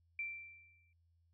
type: tone with exponential decay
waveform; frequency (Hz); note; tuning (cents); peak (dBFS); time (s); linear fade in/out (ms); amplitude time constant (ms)
sine; 2349; D7; 0; -36; 0.19-0.93; 2; 160
effects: added 84 Hz sine -70 dBFS peak until 1.33 s